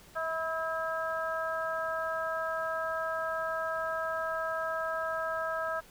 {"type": "harmonic tone with a mistuned harmonic", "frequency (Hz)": 323, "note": "E4", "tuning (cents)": -35, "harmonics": [2, 3, 4, 5], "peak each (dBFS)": [-34, -41, -35, -37], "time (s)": [0.15, 5.81], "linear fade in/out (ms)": 20, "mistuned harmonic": 3, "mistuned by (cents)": 30, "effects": ["pink hiss -56 dBFS RMS until 5.9 s"]}